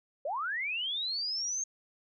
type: linear sweep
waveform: sine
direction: up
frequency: 523.3 to 6480 Hz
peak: -31 dBFS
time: 0.25-1.64 s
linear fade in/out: 5 ms
effects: none